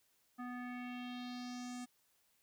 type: tone with low-pass filter sweep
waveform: square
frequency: 246.9 Hz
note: B3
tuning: in tune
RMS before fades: -45 dBFS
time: 0.38-1.86 s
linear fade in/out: 20 ms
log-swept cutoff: 1400 to 8300 Hz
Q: 3
effects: white hiss -75 dBFS RMS until 2.42 s